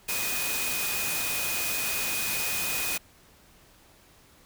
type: tone in noise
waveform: sine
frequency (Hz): 2489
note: D#7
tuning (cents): 0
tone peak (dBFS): -33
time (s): 0.08-2.98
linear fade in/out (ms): 10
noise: white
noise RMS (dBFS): -30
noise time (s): 0.08-2.98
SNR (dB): -6
effects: pink hiss -57 dBFS RMS until 4.45 s